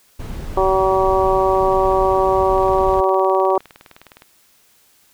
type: noise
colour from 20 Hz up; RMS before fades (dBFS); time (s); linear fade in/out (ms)
brown; -27; 0.19-3.01; 10
type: harmonic tone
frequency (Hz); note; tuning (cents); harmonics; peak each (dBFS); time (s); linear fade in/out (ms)
190; F#3; +46; 2 / 3 / 4 / 5 / 6; -17 / -19 / -20 / -21 / -22; 0.57-3.58; 2
type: click train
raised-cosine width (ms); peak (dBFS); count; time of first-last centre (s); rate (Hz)
0.3; -24; 33; 2.58-4.221; 19.5
effects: white hiss -55 dBFS RMS until 5.13 s